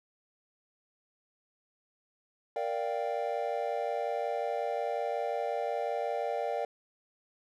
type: chord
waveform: triangle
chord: G minor seventh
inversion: first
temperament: equal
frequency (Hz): 466.2 / 587.3 / 698.5 / 784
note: Bb4 / D5 / F5 / G5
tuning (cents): 0 / 0 / 0 / 0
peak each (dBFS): -34 / -33 / -34 / -35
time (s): 2.56-6.65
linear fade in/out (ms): 2
effects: none